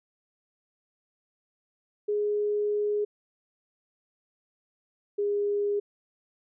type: tone pair in turn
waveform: sine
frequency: 416 / 408.9 Hz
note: G#4 / G#4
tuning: +3 / -27 cents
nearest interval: unison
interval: 30 cents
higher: first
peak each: -24 dBFS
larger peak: neither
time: 2.08-3.05 / 5.18-5.8 s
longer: first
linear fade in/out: 10 ms
effects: none